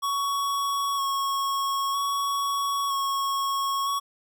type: tone with vibrato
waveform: square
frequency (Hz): 1108.7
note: C#6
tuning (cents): 0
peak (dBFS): -25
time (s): 0.02-4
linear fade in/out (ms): 20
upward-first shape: square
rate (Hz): 0.52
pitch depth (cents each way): 15
effects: none